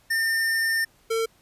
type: tone pair in turn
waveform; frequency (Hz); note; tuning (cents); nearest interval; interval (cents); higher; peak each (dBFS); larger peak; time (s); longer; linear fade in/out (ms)
square; 1807 / 451.8; A6 / A4; +46 / +46; 2 octaves; 2400; first; -22 / -23; first; 0.1-0.85 / 1.1-1.26; first; 10
effects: pink hiss -60 dBFS RMS until 1.41 s + resampled to 32000 Hz